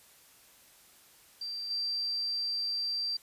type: tone with level steps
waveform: sine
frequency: 4699 Hz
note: D8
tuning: in tune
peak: -35 / -30 dBFS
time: 1.41-3.17 s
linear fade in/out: 5 ms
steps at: 1.7 s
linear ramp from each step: 10 ms
effects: white hiss -59 dBFS RMS until 3.22 s + resampled to 32000 Hz